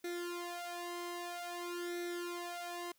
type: tone with flanger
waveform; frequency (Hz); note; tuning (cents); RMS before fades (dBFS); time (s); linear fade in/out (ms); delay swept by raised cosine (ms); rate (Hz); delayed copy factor
sawtooth; 349.2; F4; 0; -42; 0.04-2.92; 5; 0.51 to 1.91; 0.51; +0.95
effects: white hiss -73 dBFS RMS until 2.98 s